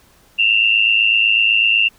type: tone pair together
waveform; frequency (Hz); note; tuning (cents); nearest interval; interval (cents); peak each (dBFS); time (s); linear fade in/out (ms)
sine; 2686 / 2794; E7 / F7; +32 / 0; minor second; 68; -14; 0.38-1.89; 20
effects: pink hiss -52 dBFS RMS until 1.98 s